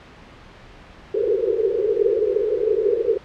white band-pass noise, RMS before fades -20 dBFS, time 1.14-3.18 s, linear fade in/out 10 ms, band 380 to 480 Hz, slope 96 dB/octave, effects pink hiss -44 dBFS RMS until 3.24 s + low-pass 3000 Hz 12 dB/octave

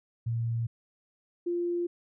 sine tone pair in turn, 115.8 / 347.7 Hz, A#2 / F4, -11 / -8 cents, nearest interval octave + perfect fifth, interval 1903 cents, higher second, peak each -27 dBFS, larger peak neither, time 0.26-0.67 / 1.46-1.87 s, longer neither, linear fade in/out 10 ms, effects none

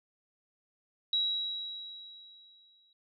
sine tone with exponential decay, 3871 Hz, B7, 35 cents flat, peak -25 dBFS, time 1.13-2.93 s, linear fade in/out 2 ms, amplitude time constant 390 ms, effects none

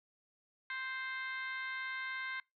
harmonic tone, 523.3 Hz, C5, in tune, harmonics 2 / 3 / 4 / 5 / 6 / 7 / 8, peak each -47 / -41 / -42 / -56 / -56 / -54 / -58 dBFS, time 0.7-2.4 s, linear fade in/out 2 ms, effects noise-tail reverb RT60 0.2 s tail -23 dB re dry

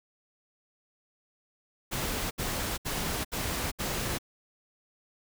pink noise bursts, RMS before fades -32 dBFS, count 5, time 1.91-4.186 s, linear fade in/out 20 ms, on 400 ms, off 69 ms, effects none

